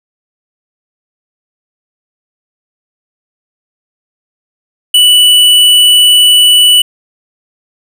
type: tone with tanh clipping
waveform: sine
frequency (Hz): 2963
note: F#7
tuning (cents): +2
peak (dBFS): -4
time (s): 4.94-6.82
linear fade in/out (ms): 5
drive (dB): 15
effects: none